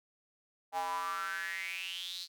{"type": "tone with high-pass filter sweep", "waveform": "square", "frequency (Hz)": 90.1, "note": "F#2", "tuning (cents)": -45, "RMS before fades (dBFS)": -38, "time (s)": [0.72, 2.28], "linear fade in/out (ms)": 50, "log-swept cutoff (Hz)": [770, 4400], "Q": 7.7, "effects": []}